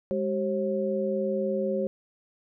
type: tone cluster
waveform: sine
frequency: 205.1 / 384 / 540 Hz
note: G#3 / G4 / C#5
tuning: -21 / -36 / -45 cents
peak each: -30 / -30 / -28 dBFS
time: 0.11-1.87 s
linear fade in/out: 0 ms
effects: none